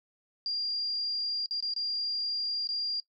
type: tone with dropouts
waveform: sine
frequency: 4788 Hz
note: D8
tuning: 33 cents sharp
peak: -29 dBFS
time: 0.46-3 s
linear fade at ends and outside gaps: 1 ms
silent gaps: 1.46-1.509 / 1.604-1.625 / 1.737-1.763 / 2.672-2.689 s
effects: noise-tail reverb RT60 0.1 s tail -20 dB re dry